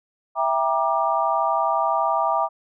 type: chord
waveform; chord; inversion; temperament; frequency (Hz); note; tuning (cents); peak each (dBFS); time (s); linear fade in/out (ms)
sine; E half-diminished seventh; none; just; 659.3 / 791.1 / 949.3 / 1186.7; E5 / G5 / Bb5 / D6; 0 / +16 / +31 / +18; -24; 0.35-2.49; 50
effects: none